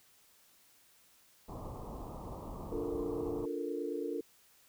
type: low-pass noise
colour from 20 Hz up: pink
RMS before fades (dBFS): -44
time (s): 1.48-3.46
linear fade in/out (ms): 10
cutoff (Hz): 1200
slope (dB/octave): 96
type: chord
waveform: sine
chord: Bb major seventh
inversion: first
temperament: just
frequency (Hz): 291.4 / 349.6 / 437 / 466.2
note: D4 / F4 / A4 / Bb4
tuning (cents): -13 / +2 / -12 / 0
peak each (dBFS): -40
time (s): 2.72-4.21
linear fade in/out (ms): 2
effects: white hiss -65 dBFS RMS until 4.68 s